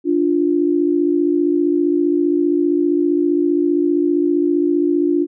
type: tone pair together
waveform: sine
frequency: 293.7 / 348.9 Hz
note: D4 / F4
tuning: 0 / -2 cents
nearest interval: minor third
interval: 298 cents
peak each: -16 dBFS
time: 0.04-5.27 s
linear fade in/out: 50 ms
effects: none